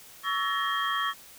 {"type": "tone cluster", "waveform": "sine", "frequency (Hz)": [1124, 1317, 1724, 1866, 3221], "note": ["C#6", "E6", "A6", "A#6", "G7"], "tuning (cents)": [24, -2, -36, 1, 46], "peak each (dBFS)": [-29, -32, -35, -33, -33], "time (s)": [0.23, 1.14], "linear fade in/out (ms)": 50, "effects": ["tanh soft clip ceiling -14 dBFS", "white hiss -50 dBFS RMS until 1.38 s"]}